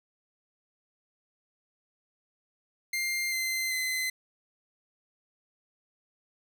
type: tone with pitch steps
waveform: sawtooth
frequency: 2100 / 2072 / 2045 Hz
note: C7 / C7 / C7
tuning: +6 / -17 / -40 cents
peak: -25 dBFS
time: 2.93-4.1 s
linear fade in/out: 5 ms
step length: 390 ms
effects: none